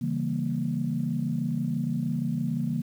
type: chord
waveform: sine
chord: C# diminished seventh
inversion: none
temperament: equal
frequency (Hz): 138.59 / 164.81 / 196 / 233.1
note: C#3 / E3 / G3 / Bb3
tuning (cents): 0 / 0 / 0 / 0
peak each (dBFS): -31 / -30 / -34 / -29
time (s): 0.01-2.82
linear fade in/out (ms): 10
effects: tanh soft clip ceiling -15 dBFS + 9-bit